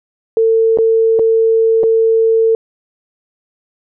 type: tone with dropouts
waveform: sine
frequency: 450 Hz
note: A4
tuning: 39 cents sharp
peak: -8 dBFS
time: 0.37-2.55 s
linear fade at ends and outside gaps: 1 ms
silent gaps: 0.774-0.786 / 1.19-1.194 / 1.833-1.837 s
effects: none